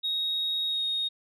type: tone with pitch glide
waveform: sine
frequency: 3765 to 3726 Hz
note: A#7 to A#7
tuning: +16 to -2 cents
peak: -25 dBFS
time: 0.03-1.09 s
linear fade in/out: 20 ms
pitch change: -18 cents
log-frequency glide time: 0.67-0.84 s
effects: tanh soft clip ceiling -22 dBFS